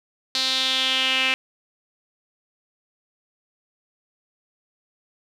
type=tone with band-pass filter sweep; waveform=sawtooth; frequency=261.6 Hz; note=C4; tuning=in tune; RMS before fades=-22 dBFS; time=0.35-1.34 s; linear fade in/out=0 ms; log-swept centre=4200 to 2600 Hz; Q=4.5; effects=none